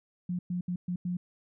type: tone bursts at uneven times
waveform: sine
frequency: 178.1 Hz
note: F3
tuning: 34 cents sharp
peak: -29 dBFS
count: 5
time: 0.29-0.39 / 0.5-0.61 / 0.68-0.76 / 0.88-0.96 / 1.05-1.17 s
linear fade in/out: 5 ms
effects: none